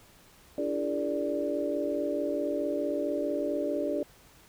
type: tone cluster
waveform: sine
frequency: 290.8 / 335.4 / 402 / 457.5 / 586 Hz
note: D4 / E4 / G4 / A#4 / D5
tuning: -17 / +30 / +44 / -32 / -4 cents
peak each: -33 / -36 / -35 / -38 / -31 dBFS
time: 0.58-4.03 s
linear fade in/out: 2 ms
effects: pink hiss -57 dBFS RMS until 4.48 s